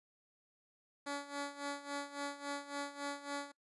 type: tone with tremolo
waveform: 10% pulse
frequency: 284.4 Hz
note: C#4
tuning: 45 cents sharp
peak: -29 dBFS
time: 1.06-3.52 s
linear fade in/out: 10 ms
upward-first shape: sine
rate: 3.6 Hz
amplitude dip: 80%
effects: noise-tail reverb RT60 0.1 s tail -23 dB re dry + resampled to 24000 Hz